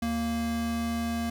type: tone pair together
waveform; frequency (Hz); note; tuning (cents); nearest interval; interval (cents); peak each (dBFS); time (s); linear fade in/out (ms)
square; 77.35 / 231.8; D#2 / A#3; -10 / -10; octave + perfect fifth; 1900; -37 / -29; 0.02-1.3; 5
effects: none